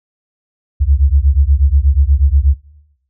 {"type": "beating tone pair", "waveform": "sine", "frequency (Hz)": [66.1, 74.4], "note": ["C2", "D2"], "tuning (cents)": [18, 23], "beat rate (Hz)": 8.3, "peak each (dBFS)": -11, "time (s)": [0.8, 2.55], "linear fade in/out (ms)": 20, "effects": ["noise-tail reverb RT60 0.8 s tail -18 dB re dry"]}